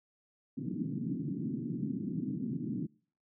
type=band-pass noise; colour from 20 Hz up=white; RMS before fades=-36 dBFS; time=0.57-2.87 s; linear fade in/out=10 ms; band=130 to 300 Hz; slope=48 dB/octave; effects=noise-tail reverb RT60 0.5 s tail -26 dB re dry